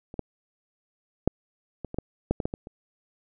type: clicks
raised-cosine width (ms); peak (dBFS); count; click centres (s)
2; -27 / -15 / -6 / -20 / -22 / -14 / -9 / -15 / -13 / -18 / -27; 11; 0.141 / 0.193 / 1.276 / 1.847 / 1.944 / 1.986 / 2.31 / 2.402 / 2.455 / 2.539 / 2.671
effects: none